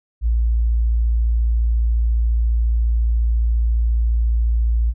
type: tone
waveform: sine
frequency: 57.2 Hz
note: A#1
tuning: 32 cents flat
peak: -14 dBFS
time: 0.21-4.94 s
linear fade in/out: 50 ms
effects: none